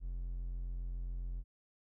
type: tone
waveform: triangle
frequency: 43.65 Hz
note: F1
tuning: in tune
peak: -35 dBFS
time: 0-1.44 s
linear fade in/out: 50 ms
effects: none